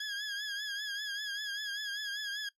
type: tone with vibrato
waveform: 20% pulse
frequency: 1661.2 Hz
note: G#6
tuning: in tune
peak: -30 dBFS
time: 0-2.49 s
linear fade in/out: 5 ms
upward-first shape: triangle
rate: 5.1 Hz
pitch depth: 73 cents each way
effects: noise-tail reverb RT60 0.1 s tail -18 dB re dry + low-pass 8000 Hz 12 dB/octave